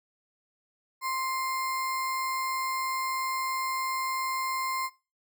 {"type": "tone with sample-and-hold", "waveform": "sine", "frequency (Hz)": 1046.5, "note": "C6", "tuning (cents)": 0, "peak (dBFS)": -28, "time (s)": [1.01, 4.9], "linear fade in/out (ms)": 50, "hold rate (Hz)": 3150, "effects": ["noise-tail reverb RT60 0.3 s tail -19 dB re dry"]}